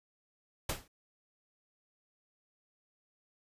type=noise with exponential decay; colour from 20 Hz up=pink; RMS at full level=-30 dBFS; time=0.69-0.88 s; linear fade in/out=5 ms; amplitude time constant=41 ms; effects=resampled to 32000 Hz